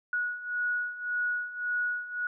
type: beating tone pair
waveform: sine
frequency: 1459 / 1460.8 Hz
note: F#6 / F#6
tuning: -25 / -23 cents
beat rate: 1.8 Hz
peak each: -34 / -30 dBFS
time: 0.13-2.27 s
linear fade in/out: 2 ms
effects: none